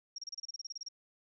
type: tone bursts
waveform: sine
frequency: 5588 Hz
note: F8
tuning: in tune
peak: -39 dBFS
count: 14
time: 0.16-0.886 s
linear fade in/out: 5 ms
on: 24 ms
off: 30 ms
effects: none